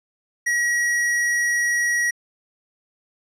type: tone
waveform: square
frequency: 1911 Hz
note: A#6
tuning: 43 cents sharp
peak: -19 dBFS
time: 0.46-2.11 s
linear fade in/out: 10 ms
effects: low-pass 10000 Hz 12 dB/octave